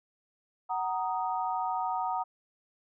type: chord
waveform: sine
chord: D# minor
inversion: first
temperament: just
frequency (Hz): 746.7 / 933.4 / 1244.5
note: F#5 / A#5 / D#6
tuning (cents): +16 / +2 / 0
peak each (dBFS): -32 / -32 / -36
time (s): 0.69-2.24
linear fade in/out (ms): 20
effects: none